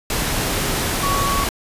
sine tone in noise, 1121 Hz, C#6, 19 cents sharp, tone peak -20 dBFS, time 1.03-1.44 s, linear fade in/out 2 ms, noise pink, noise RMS -21 dBFS, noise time 0.1-1.49 s, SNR -2 dB, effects resampled to 32000 Hz

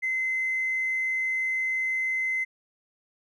triangle tone with tanh clipping, 2057 Hz, C7, 30 cents flat, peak -24 dBFS, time 0.02-2.45 s, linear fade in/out 20 ms, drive 1 dB, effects none

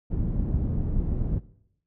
pink low-pass noise, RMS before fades -26 dBFS, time 0.1-1.4 s, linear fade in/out 20 ms, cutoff 200 Hz, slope 12 dB/octave, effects noise-tail reverb RT60 0.7 s tail -18 dB re dry

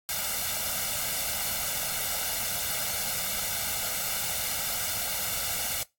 white noise with comb filter, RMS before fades -30 dBFS, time 0.09-5.83 s, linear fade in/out 0 ms, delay 1.4 ms, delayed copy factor +0.8, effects noise-tail reverb RT60 0.2 s tail -22 dB re dry + AAC 64 kbps

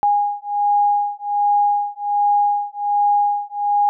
sine beating tone pair, 820 / 821.3 Hz, G#5 / G#5, -22 / -20 cents, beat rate 1.3 Hz, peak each -18 / -18 dBFS, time 0.03-3.89 s, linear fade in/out 0 ms, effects none

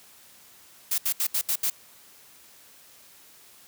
blue noise bursts, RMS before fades -25 dBFS, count 6, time 0.91-1.701 s, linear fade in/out 5 ms, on 71 ms, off 73 ms, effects white hiss -53 dBFS RMS until 3.67 s + high-pass 60 Hz 12 dB/octave

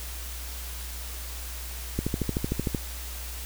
click train, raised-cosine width 3 ms, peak -13 dBFS, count 11, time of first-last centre 1.99-2.748 s, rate 13.2 Hz, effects added 60 Hz sine -36 dBFS peak until 3.45 s + white hiss -40 dBFS RMS until 3.45 s

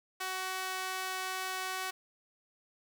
sawtooth tone with high-pass filter, 374.8 Hz, F#4, 22 cents sharp, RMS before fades -37 dBFS, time 0.2-1.91 s, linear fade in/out 10 ms, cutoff 1000 Hz, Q 0.87, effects none

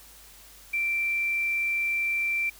sine tone with quantisation, 2349 Hz, D7, in tune, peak -24 dBFS, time 0.73-2.5 s, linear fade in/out 10 ms, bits 8, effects added 50 Hz sine -56 dBFS peak until 2.59 s + white hiss -51 dBFS RMS until 2.59 s

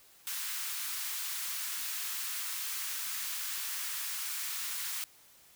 white high-pass noise, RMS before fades -37 dBFS, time 0.27-5.04 s, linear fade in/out 0 ms, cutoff 1100 Hz, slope 24 dB/octave, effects white hiss -60 dBFS RMS until 5.55 s

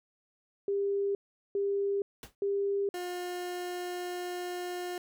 sine tone bursts, 399.3 Hz, G4, 32 cents sharp, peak -27 dBFS, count 3, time 0.68-2.89 s, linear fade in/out 2 ms, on 470 ms, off 400 ms
pink noise with exponential decay, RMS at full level -40 dBFS, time 2.23-2.35 s, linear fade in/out 1 ms, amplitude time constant 24 ms
30% pulse tone, 356.9 Hz, F4, 38 cents sharp, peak -32 dBFS, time 2.94-4.98 s, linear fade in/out 2 ms
effects none

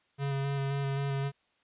square tone with vibrato, 138.59 Hz, C#3, in tune, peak -30 dBFS, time 0.18-1.32 s, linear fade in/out 50 ms, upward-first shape square, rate 3.8 Hz, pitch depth 14 cents each way, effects white hiss -71 dBFS RMS until 1.63 s + resampled to 8000 Hz

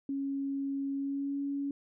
sine tone with pitch glide, 275.8 to 280.6 Hz, C#4 to C#4, -9 to +21 cents, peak -31 dBFS, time 0.09-1.71 s, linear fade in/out 2 ms, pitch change +30 cents, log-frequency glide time 0.93-1.39 s, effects none

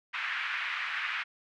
white band-pass noise, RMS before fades -34 dBFS, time 0.13-1.24 s, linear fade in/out 20 ms, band 1300 to 2400 Hz, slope 24 dB/octave, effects none

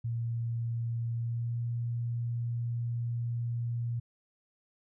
sine tone with pitch glide, 116.54 to 118.3 Hz, A#2 to A#2, 0 to +26 cents, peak -30 dBFS, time 0.04-4 s, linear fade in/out 10 ms, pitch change +26 cents, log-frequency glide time 1.15-1.6 s, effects none

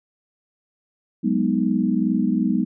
sine chord, G# minor seventh, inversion third, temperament equal, 185 / 207.7 / 246.9 / 311.1 Hz, F#3 / G#3 / B3 / D#4, 0 / 0 / 0 / 0 cents, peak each -24 / -22 / -22 / -25 dBFS, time 1.23-2.65 s, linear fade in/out 20 ms, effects none

